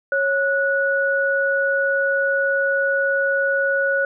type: tone pair together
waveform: sine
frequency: 550 / 1468.3 Hz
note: C#5 / F#6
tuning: -14 / -14 cents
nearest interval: octave + perfect fourth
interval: 1700 cents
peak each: -20 / -19 dBFS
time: 0.12-4.05 s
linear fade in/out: 2 ms
effects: none